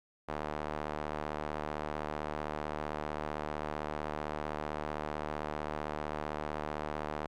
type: tone with band-pass filter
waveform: sawtooth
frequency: 75.6 Hz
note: D#2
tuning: 49 cents flat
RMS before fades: -38 dBFS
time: 0.28-7.27 s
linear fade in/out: 10 ms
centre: 840 Hz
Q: 0.98
effects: none